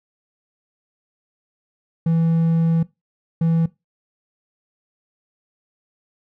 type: tone bursts at uneven times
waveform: triangle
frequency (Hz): 164.81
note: E3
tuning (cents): 0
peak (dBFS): -13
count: 2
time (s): 2.06-2.83 / 3.41-3.66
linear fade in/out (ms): 5
effects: noise-tail reverb RT60 0.2 s tail -19 dB re dry